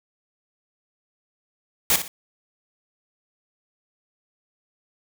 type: noise with echo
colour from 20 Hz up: white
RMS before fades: -18 dBFS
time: 1.9-1.96 s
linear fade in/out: 2 ms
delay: 60 ms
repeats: 2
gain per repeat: -10 dB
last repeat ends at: 2.08 s
effects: none